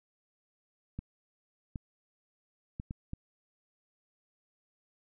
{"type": "clicks", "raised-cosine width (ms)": 5, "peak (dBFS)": -25, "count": 5, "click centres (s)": [0.99, 1.758, 2.799, 2.909, 3.134], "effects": []}